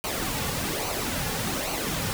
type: noise with flanger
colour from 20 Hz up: pink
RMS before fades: -29 dBFS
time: 0.04-2.13 s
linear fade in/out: 0 ms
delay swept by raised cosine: 0.57 to 3.17 ms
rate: 1.2 Hz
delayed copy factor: -0.6
effects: none